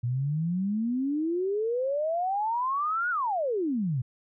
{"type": "exponential two-way sweep", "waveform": "sine", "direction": "up then down", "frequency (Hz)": [117.1, 1484, 117.1], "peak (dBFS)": -25, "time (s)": [0.03, 4.02], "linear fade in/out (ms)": 10, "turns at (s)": 3.1, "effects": []}